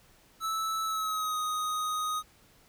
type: tone with pitch glide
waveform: square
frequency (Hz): 1310 to 1248.7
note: E6 to D#6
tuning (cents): -11 to +6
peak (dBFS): -30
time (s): 0.4-2.23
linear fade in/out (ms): 50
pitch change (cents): -83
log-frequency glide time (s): 0.85-1.38
effects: pink hiss -61 dBFS RMS until 2.68 s